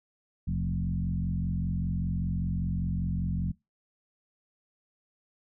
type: tone with frequency modulation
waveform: sine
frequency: 122.5 Hz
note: B2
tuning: 14 cents flat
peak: -27 dBFS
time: 0.47-3.52 s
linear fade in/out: 10 ms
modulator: 45.1 Hz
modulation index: 1.8
effects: noise-tail reverb RT60 0.2 s tail -21 dB re dry